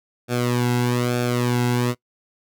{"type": "tone with flanger", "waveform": "sawtooth", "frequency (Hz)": 122.2, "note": "B2", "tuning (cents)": -18, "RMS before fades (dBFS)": -21, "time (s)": [0.28, 1.95], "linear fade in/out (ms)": 50, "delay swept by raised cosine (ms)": [1, 1.7], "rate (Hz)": 1.1, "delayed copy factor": -0.8, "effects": ["noise-tail reverb RT60 0.1 s tail -22 dB re dry"]}